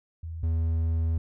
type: tone pair in turn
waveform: sine / triangle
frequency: 82 / 81.63 Hz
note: E2 / E2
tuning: -9 / -16 cents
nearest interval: unison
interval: 7 cents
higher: first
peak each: -33 / -21 dBFS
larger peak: second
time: 0.23-0.43 / 0.43-1.18 s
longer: second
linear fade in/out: 5 ms
effects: none